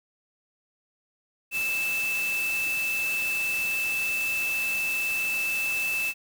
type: tone in noise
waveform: sine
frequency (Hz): 2635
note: E7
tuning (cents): -1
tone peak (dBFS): -25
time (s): 1.51-6.14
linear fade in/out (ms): 50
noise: white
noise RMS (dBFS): -36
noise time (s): 1.51-6.14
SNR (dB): +8
effects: none